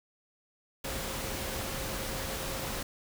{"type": "tone in noise", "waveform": "sine", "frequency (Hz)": 534, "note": "C5", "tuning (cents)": 35, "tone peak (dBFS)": -44, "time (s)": [0.84, 2.83], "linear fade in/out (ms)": 5, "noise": "pink", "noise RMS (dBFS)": -36, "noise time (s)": [0.84, 2.83], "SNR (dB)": -11, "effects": []}